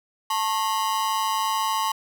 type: ring-modulated tone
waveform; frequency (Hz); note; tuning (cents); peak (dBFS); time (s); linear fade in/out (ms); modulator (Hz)
45% pulse; 987.8; B5; 0; -19; 0.3-1.92; 5; 101
effects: none